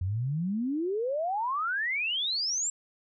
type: exponential sweep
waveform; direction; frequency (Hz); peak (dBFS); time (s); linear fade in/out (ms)
sine; up; 86.4 to 7680; -27; 0.01-2.7; 5
effects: none